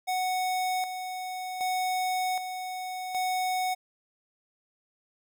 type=tone with tremolo; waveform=square; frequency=740 Hz; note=F#5; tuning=in tune; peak=-27 dBFS; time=0.07-3.75 s; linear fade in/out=20 ms; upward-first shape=square; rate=0.65 Hz; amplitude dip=55%; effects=none